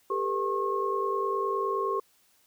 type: tone cluster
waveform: sine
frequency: 396.4 / 446.2 / 495.8 / 1083 Hz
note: G4 / A4 / B4 / C#6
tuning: +19 / +24 / +7 / -41 cents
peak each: -30 / -34 / -37 / -29 dBFS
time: 0.1-2 s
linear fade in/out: 5 ms
effects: white hiss -65 dBFS RMS until 2.46 s